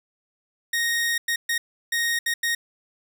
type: tone bursts at uneven times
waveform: sawtooth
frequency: 1864.7 Hz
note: A#6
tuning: in tune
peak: -18 dBFS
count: 6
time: 0.73-1.18 / 1.28-1.36 / 1.49-1.58 / 1.92-2.19 / 2.26-2.34 / 2.43-2.55 s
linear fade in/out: 5 ms
effects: none